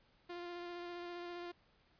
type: tone with vibrato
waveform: sawtooth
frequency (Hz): 349.2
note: F4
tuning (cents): 0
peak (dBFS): -40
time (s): 0.29-1.52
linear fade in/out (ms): 10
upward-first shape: square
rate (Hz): 15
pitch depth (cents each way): 11
effects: pink hiss -71 dBFS RMS until 1.99 s + resampled to 11025 Hz